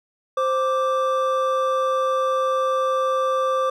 triangle tone pair together, 523.3 / 1174.8 Hz, C5 / D6, 0 / 0 cents, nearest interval octave + major second, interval 1400 cents, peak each -19 / -20 dBFS, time 0.37-3.7 s, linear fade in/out 5 ms, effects none

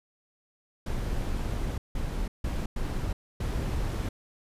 brown noise bursts at uneven times, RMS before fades -30 dBFS, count 5, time 0.86-1.78 / 1.95-2.28 / 2.44-2.66 / 2.76-3.13 / 3.4-4.09 s, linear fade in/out 5 ms, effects resampled to 32000 Hz

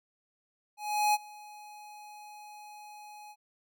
square tone with ADSR envelope, 839 Hz, G#5, 17 cents sharp, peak -23 dBFS, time 0.77-3.36 s, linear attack 370 ms, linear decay 33 ms, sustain -24 dB, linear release 53 ms, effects none

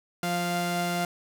sawtooth tone pair together, 175.4 / 697.2 Hz, F3 / F5, +8 / -3 cents, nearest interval 2 octaves, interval 2389 cents, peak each -25 dBFS, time 0.23-1.05 s, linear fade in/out 2 ms, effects none

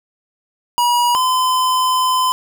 square tone pair in turn, 964 / 1021.3 Hz, B5 / C6, -42 / -42 cents, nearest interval minor second, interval 100 cents, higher second, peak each -13 / -14 dBFS, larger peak first, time 0.78-1.15 / 1.15-2.32 s, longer second, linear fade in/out 0 ms, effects none

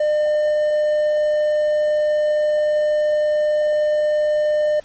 triangle tone, 603 Hz, D5, 46 cents sharp, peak -13 dBFS, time 0-4.8 s, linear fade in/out 5 ms, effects pink hiss -50 dBFS RMS until 4.84 s + MP3 32 kbps

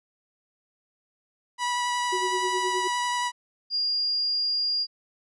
sawtooth tone with vibrato, 977 Hz, B5, 19 cents flat, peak -21 dBFS, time 1.58-3.32 s, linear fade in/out 50 ms, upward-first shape sine, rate 11 Hz, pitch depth 9 cents each way
sine tone with tremolo, 370 Hz, F#4, in tune, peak -26 dBFS, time 2.12-2.88 s, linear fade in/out 10 ms, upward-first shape sine, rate 9.6 Hz, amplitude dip 80%
sine tone, 4823 Hz, D8, 45 cents sharp, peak -23 dBFS, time 3.7-4.87 s, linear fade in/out 50 ms
effects resampled to 22050 Hz

